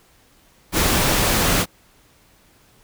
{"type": "noise", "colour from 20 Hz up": "pink", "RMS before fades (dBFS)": -18, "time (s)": [0.72, 1.66], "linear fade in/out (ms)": 50, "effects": ["pink hiss -55 dBFS RMS until 2.83 s"]}